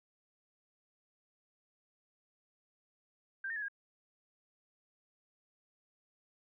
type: tone with pitch steps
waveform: sine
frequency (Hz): 1578 / 1823 / 1701 / 1625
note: G6 / A#6 / G#6 / G#6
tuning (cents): +11 / -39 / +41 / -38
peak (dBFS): -36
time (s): 3.44-3.684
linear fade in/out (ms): 5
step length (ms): 61
effects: none